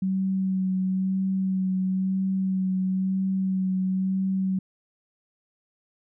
sine tone with vibrato, 189 Hz, F#3, 37 cents sharp, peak -22 dBFS, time 0.02-4.59 s, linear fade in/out 5 ms, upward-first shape sine, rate 1 Hz, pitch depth 17 cents each way, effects none

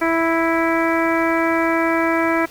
harmonic tone, 329.6 Hz, E4, in tune, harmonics 1 / 2 / 3 / 4 / 5 / 6 / 7, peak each -19 / -22 / -24 / -25 / -26 / -27 / -27 dBFS, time 0.01-2.46 s, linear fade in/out 10 ms, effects pink hiss -42 dBFS RMS until 2.5 s

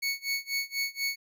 25% pulse tone with tremolo, 2217 Hz, C#7, in tune, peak -23 dBFS, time 0.02-1.16 s, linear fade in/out 10 ms, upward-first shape sine, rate 4.1 Hz, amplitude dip 95%, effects none

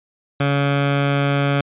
15% pulse tone with notch filter, 141.1 Hz, C#3, 31 cents sharp, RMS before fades -18 dBFS, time 0.4-1.61 s, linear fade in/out 5 ms, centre 360 Hz, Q 1.4, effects resampled to 8000 Hz

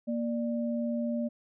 sine tone pair together, 234.6 / 591.2 Hz, A#3 / D5, +11 / +11 cents, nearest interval octave + major third, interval 1600 cents, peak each -29 / -35 dBFS, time 0.07-1.29 s, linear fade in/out 20 ms, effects none

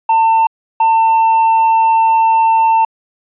triangle tone pair in turn, 898 / 898 Hz, A5 / A5, +35 / +35 cents, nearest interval unison, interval 0 cents, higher neither, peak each -6 dBFS, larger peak neither, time 0.09-0.47 / 0.8-2.85 s, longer second, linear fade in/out 5 ms, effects resampled to 8000 Hz

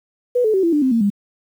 sine tone with pitch steps, 492.3 / 433.6 / 381.8 / 336.3 / 296.1 / 260.8 / 229.7 / 202.3 Hz, B4 / A4 / G4 / E4 / D4 / C4 / A#3 / G#3, -6 / -25 / -46 / +35 / +14 / -5 / -25 / -45 cents, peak -13 dBFS, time 0.35-1.102 s, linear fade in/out 10 ms, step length 94 ms, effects 8-bit

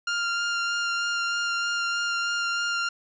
sawtooth tone with vibrato, 1396.9 Hz, F6, in tune, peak -21 dBFS, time 0.07-2.89 s, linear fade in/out 5 ms, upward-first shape sine, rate 3.2 Hz, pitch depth 10 cents each way, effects resampled to 16000 Hz + 10-bit

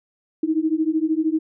sine beating tone pair, 310 / 323 Hz, D#4 / E4, -6 / -35 cents, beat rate 13 Hz, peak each -21 dBFS, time 0.43-1.39 s, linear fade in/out 5 ms, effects none

